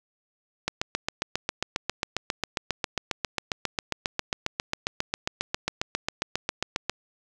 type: click train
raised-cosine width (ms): 0.2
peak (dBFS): -8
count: 47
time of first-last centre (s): 0.68-6.896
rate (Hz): 7.4
effects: none